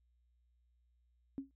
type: tone with exponential decay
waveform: sine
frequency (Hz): 272.5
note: C#4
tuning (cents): -29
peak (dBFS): -34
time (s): 1.38-1.51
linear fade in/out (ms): 0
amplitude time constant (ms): 28
effects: added 60 Hz sine -70 dBFS peak until 1.55 s